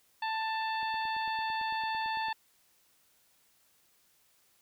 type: harmonic tone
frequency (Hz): 885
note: A5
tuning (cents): +10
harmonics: 1 / 2 / 3 / 4 / 5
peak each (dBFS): -32 / -38 / -42 / -44 / -46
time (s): 0.22-2.33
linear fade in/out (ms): 5
type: click train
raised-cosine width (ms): 2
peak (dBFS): -40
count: 14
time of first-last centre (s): 0.83-2.284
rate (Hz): 8.94
effects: white hiss -68 dBFS RMS until 4.61 s